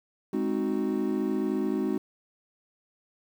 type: chord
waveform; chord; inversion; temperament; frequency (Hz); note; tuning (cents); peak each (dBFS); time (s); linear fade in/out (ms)
triangle; Ab dominant seventh; none; equal; 207.7 / 261.6 / 311.1 / 370; Ab3 / C4 / Eb4 / Gb4; 0 / 0 / 0 / 0; -29; 0.33-1.98; 5
effects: 9-bit